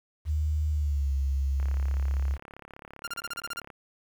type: tone with pitch glide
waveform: sine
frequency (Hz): 76.2 to 68.28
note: D#2 to C#2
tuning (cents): -36 to -26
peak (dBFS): -24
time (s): 0.25-2.38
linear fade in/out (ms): 50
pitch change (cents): -190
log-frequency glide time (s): 0.7-1.12
type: click train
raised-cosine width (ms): 0.5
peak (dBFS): -29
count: 75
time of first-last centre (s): 1.6-3.702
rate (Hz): 35.2
type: tone bursts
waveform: sawtooth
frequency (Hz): 1396.9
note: F6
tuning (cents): 0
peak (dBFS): -28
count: 9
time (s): 3.04-3.6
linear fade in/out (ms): 5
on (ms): 32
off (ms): 34
effects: 9-bit